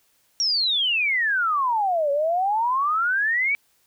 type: exponential two-way sweep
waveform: sine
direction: down then up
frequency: 5690 to 554.4 to 2320 Hz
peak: -19 dBFS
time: 0.4-3.55 s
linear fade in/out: 0 ms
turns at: 2.11 s
effects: white hiss -64 dBFS RMS until 3.86 s